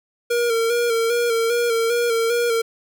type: tone with vibrato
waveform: square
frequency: 466.2 Hz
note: A#4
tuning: in tune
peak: -18 dBFS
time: 0.3-2.62 s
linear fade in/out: 10 ms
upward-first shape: square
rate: 2.5 Hz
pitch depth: 36 cents each way
effects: none